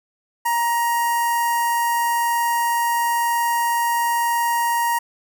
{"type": "tone with notch filter", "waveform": "sawtooth", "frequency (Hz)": 941, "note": "A#5", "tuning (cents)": 16, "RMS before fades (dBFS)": -20, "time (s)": [0.45, 4.99], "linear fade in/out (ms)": 10, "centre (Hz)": 3800, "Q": 0.6, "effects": []}